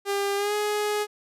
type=tone with pitch glide; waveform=sawtooth; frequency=400 to 418.2 Hz; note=G4 to G#4; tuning=+35 to +12 cents; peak=-20 dBFS; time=0.05-1.07 s; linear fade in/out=50 ms; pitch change=+77 cents; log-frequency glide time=0.36-0.54 s; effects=resampled to 32000 Hz